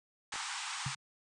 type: band-pass noise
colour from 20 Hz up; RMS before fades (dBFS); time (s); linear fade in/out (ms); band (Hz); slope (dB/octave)
pink; -40; 0.32-0.95; 5; 800 to 9100; 96
type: clicks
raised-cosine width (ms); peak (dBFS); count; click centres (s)
0.5; -30 / -32; 2; 0.339 / 0.358
type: tone with exponential decay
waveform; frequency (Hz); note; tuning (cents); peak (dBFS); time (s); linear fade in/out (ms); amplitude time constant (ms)
sine; 134.9; C#3; -47; -30; 0.86-0.96; 5; 20
effects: none